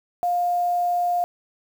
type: tone with quantisation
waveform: sine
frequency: 706 Hz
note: F5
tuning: 19 cents sharp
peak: -19 dBFS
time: 0.23-1.24 s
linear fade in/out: 0 ms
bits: 7
effects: none